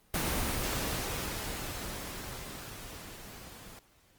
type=noise with level ramp; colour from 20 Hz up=pink; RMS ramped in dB=-30 to -50 dBFS; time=0.14-3.79 s; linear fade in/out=2 ms; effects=pink hiss -65 dBFS RMS until 4.18 s + Opus 24 kbps